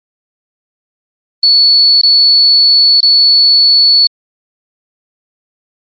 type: tone with dropouts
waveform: sine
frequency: 4428 Hz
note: C#8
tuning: 3 cents flat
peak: -4 dBFS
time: 1.43-4.07 s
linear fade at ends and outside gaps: 2 ms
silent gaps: 2.014-2.033 / 3.005-3.029 s
effects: Opus 32 kbps